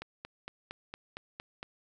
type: click train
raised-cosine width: 0.3 ms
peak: -24 dBFS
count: 8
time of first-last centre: 0.02-1.629 s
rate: 4.35 Hz
effects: none